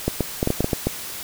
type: clicks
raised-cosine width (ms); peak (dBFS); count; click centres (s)
2; -6; 9; 0.08 / 0.207 / 0.429 / 0.474 / 0.504 / 0.606 / 0.644 / 0.732 / 0.87
effects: white hiss -33 dBFS RMS until 1.23 s